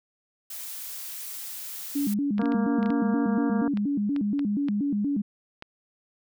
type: noise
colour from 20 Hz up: blue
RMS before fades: -37 dBFS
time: 0.5-2.14 s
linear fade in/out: 5 ms
type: tone with vibrato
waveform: sine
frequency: 241.9 Hz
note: B3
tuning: 36 cents flat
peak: -23 dBFS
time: 1.95-5.22 s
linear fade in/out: 10 ms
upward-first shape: square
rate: 4.2 Hz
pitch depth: 280 cents each way
type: clicks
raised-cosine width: 0.3 ms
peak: -23 dBFS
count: 12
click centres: 2.382 / 2.416 / 2.457 / 2.521 / 2.829 / 2.86 / 2.904 / 3.773 / 4.163 / 4.393 / 4.685 / 5.624 s
type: harmonic tone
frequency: 233.1 Hz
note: A#3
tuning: in tune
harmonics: 1 / 2 / 3 / 4 / 5 / 6 / 7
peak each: -27 / -33 / -37 / -39 / -41 / -43 / -44 dBFS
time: 2.39-3.68 s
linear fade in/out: 2 ms
effects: none